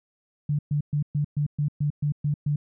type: tone bursts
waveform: sine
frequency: 146.83 Hz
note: D3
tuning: in tune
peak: -21 dBFS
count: 10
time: 0.49-2.56 s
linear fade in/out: 5 ms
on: 99 ms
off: 120 ms
effects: none